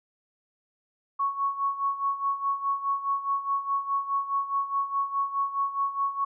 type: tone with tremolo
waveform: sine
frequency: 1108.7 Hz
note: C#6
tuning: in tune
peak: -22 dBFS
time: 1.19-6.25 s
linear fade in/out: 10 ms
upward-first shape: sine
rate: 4.8 Hz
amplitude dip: 75%
effects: none